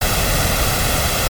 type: noise with comb filter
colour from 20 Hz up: pink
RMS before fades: -17 dBFS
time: 0.01-1.28 s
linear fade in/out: 10 ms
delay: 1.5 ms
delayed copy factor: +0.55
effects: MP3 96 kbps